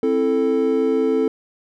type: chord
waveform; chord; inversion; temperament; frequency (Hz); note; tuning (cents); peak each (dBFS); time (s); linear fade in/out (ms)
triangle; A minor; first; just; 264 / 330 / 440; C4 / E4 / A4; +16 / +2 / 0; -19 / -22 / -16; 0.03-1.28; 2
effects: none